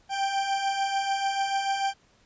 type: beating tone pair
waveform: 40% pulse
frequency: 780 / 786.8 Hz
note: G5 / G5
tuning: -9 / +6 cents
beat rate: 6.8 Hz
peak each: -32 / -25 dBFS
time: 0.09-1.94 s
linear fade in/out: 50 ms
effects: pink hiss -62 dBFS RMS until 2.25 s + resampled to 16000 Hz